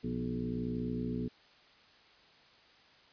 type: harmonic tone with a mistuned harmonic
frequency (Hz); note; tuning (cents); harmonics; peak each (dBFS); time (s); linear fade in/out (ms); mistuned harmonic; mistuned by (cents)
61; B1; -21; 1 / 2 / 3 / 4 / 5 / 6 / 7; -46 / -41 / -40 / -36 / -45 / -46 / -43; 0.03-1.29; 20; 3; -77
effects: white hiss -61 dBFS RMS until 3.12 s + resampled to 11025 Hz